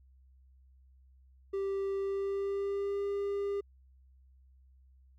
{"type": "tone with pitch glide", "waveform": "triangle", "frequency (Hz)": [392, 401.4], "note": ["G4", "G4"], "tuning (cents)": [0, 41], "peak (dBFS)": -29, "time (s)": [1.53, 3.61], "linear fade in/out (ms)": 10, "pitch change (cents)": 41, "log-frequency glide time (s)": [1.99, 3.04], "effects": ["added 65 Hz sine -58 dBFS peak until 5.18 s"]}